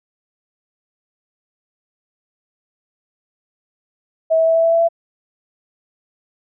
sine tone with pitch steps, 646 / 650.1 / 654.3 / 658.4 / 662.6 / 666.9 / 671.1 Hz, E5 / E5 / E5 / E5 / E5 / E5 / E5, -35 / -24 / -13 / -2 / +9 / +20 / +31 cents, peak -11 dBFS, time 4.3-4.888 s, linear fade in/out 20 ms, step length 84 ms, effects none

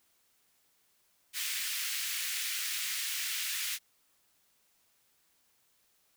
pink high-pass noise, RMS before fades -35 dBFS, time 1.33-3.79 s, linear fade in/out 50 ms, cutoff 1900 Hz, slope 24 dB/octave, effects white hiss -71 dBFS RMS until 6.16 s

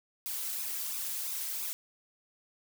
blue noise with flanger, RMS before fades -36 dBFS, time 0.26-1.73 s, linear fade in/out 0 ms, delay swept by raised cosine 0.79 to 3.09 ms, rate 2.9 Hz, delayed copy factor +0.8, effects none

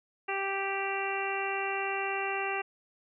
harmonic tone, 391.7 Hz, G4, 1 cent flat, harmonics 1 / 2 / 3 / 4 / 5 / 6 / 7, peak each -36 / -35 / -39 / -40 / -39 / -39 / -37 dBFS, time 0.28-2.62 s, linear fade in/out 10 ms, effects none

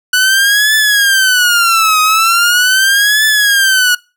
sawtooth tone with vibrato, 1480 Hz, F#6, in tune, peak -4 dBFS, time 0.13-3.95 s, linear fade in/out 5 ms, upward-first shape triangle, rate 0.4 Hz, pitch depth 290 cents each way, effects noise-tail reverb RT60 0.3 s tail -23 dB re dry

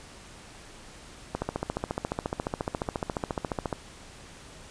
click train, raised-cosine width 1 ms, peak -14 dBFS, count 35, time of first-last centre 1.35-3.728 s, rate 14.3 Hz, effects pink hiss -48 dBFS RMS until 4.7 s + resampled to 22050 Hz

